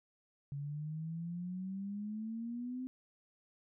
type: exponential sweep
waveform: sine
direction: up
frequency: 139.7 to 259.3 Hz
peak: -38 dBFS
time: 0.52-2.87 s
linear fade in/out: 0 ms
effects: none